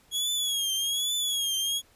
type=tone with vibrato; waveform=sawtooth; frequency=3322 Hz; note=G#7; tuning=in tune; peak=-23 dBFS; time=0.11-1.82 s; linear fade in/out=50 ms; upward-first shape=triangle; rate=1.2 Hz; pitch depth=100 cents each way; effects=pink hiss -61 dBFS RMS until 1.95 s + resampled to 32000 Hz